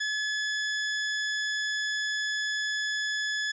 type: tone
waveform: sawtooth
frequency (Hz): 1711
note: A6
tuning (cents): -49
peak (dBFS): -24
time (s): 0-3.52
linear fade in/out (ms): 10
effects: resampled to 16000 Hz